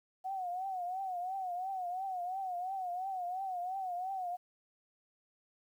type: tone with vibrato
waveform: sine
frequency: 740 Hz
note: F#5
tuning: in tune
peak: -35 dBFS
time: 0.24-4.37 s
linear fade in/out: 20 ms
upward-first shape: triangle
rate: 2.9 Hz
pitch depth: 110 cents each way
effects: 11-bit